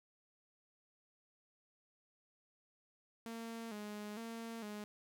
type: tone with vibrato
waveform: sawtooth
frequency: 218.5 Hz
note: A3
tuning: 12 cents flat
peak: -40 dBFS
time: 3.26-4.84 s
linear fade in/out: 0 ms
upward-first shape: square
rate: 1.1 Hz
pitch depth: 79 cents each way
effects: none